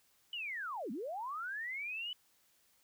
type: linear two-way sweep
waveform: sine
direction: down then up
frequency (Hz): 3007 to 196 to 3007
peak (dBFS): -38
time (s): 0.33-2.13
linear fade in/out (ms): 2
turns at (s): 0.91
effects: white hiss -71 dBFS RMS until 2.83 s